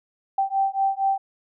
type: beating tone pair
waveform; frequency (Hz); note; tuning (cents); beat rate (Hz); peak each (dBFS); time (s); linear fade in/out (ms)
sine; 778 / 782.3; G5 / G5; -13 / -4; 4.3; -23; 0.38-1.18; 5
effects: none